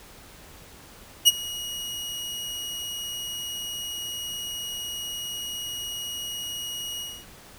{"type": "tone with ADSR envelope", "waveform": "sawtooth", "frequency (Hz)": 2894, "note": "F#7", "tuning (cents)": -39, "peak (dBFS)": -7, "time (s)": [1.25, 7.26], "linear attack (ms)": 28, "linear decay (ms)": 29, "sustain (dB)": -21, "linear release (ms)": 260, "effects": ["pink hiss -48 dBFS RMS until 7.58 s"]}